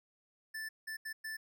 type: tone bursts at uneven times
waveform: square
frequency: 1760 Hz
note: A6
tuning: in tune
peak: -40 dBFS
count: 4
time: 0.54-0.69 / 0.87-0.97 / 1.05-1.13 / 1.24-1.37 s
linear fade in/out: 10 ms
effects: none